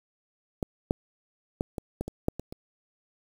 clicks, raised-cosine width 2 ms, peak -15 / -10 / -13 / -19 / -17 / -22 / -10 / -21 / -26 dBFS, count 9, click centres 0.628 / 0.909 / 1.609 / 1.782 / 2.01 / 2.08 / 2.284 / 2.396 / 2.525 s, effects 7-bit

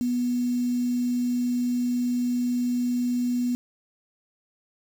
sine tone with quantisation, 245.1 Hz, B3, 13 cents flat, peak -22 dBFS, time 0.01-3.55 s, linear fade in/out 0 ms, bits 7, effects none

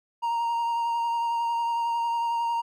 triangle tone with vibrato, 933 Hz, A#5, 1 cent sharp, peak -22 dBFS, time 0.22-2.62 s, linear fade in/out 20 ms, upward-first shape sine, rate 11 Hz, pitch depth 15 cents each way, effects none

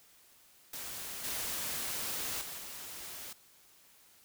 white noise with level steps, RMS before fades -42 / -37 / -43 / -45 dBFS, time 0.73-3.33 s, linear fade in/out 5 ms, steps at 1.24 / 2.41 / 2.58 s, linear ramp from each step 5 ms, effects white hiss -62 dBFS RMS until 4.24 s

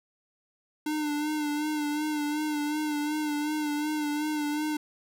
square tone with vibrato, 300 Hz, D4, 37 cents sharp, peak -28 dBFS, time 0.86-4.77 s, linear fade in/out 5 ms, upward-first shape sine, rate 2.7 Hz, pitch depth 38 cents each way, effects none

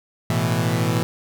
sawtooth chord, A suspended second, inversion none, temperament equal, 110 / 123.47 / 164.81 Hz, A2 / B2 / E3, 0 / 0 / 0 cents, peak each -19 dBFS, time 0.3-1.03 s, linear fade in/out 0 ms, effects none

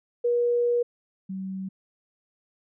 sine tone pair in turn, 480 / 190.49 Hz, B4 / G3, -49 / -49 cents, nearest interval octave + major third, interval 1600 cents, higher first, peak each -20 / -30 dBFS, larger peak first, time 0.24-0.83 / 1.29-1.69 s, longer first, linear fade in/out 10 ms, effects none

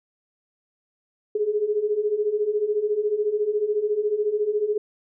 sine beating tone pair, 409.9 / 423.9 Hz, G#4 / G#4, -23 / +35 cents, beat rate 14 Hz, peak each -26 / -22 dBFS, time 1.35-4.78 s, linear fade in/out 5 ms, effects none

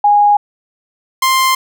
sine / sawtooth tone pair in turn, 824 / 1049.5 Hz, G#5 / C6, -14 / +5 cents, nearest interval major third, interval 419 cents, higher second, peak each -6 dBFS, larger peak neither, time 0.04-0.37 / 1.22-1.55 s, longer neither, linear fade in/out 5 ms, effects none

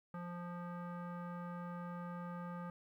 square tone with low-pass filter, 174.9 Hz, F3, 3 cents sharp, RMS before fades -45 dBFS, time 0.14-2.7 s, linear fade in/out 2 ms, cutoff 1300 Hz, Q 3, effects 13-bit

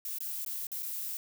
violet noise with dropouts, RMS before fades -37 dBFS, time 0.05-1.17 s, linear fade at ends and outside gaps 1 ms, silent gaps 0.185-0.205 / 0.448-0.462 / 0.669-0.717 / 0.824-0.83 s, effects none

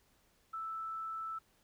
sine tone, 1318.5 Hz, E6, in tune, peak -38 dBFS, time 0.53-1.39 s, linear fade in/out 10 ms, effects pink hiss -71 dBFS RMS until 1.63 s

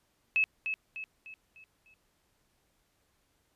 sine tone with echo, 2593 Hz, E7, 29 cents flat, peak -23 dBFS, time 0.36-0.44 s, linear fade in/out 0 ms, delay 300 ms, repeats 5, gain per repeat -7 dB, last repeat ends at 1.94 s, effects pink hiss -73 dBFS RMS until 3.55 s + resampled to 32000 Hz

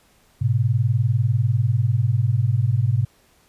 sine tone pair together, 106.4 / 126.53 Hz, G#2 / B2, +42 / +42 cents, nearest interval minor third, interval 300 cents, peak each -19 dBFS, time 0.41-3.05 s, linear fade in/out 10 ms, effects pink hiss -58 dBFS RMS until 3.48 s + resampled to 32000 Hz

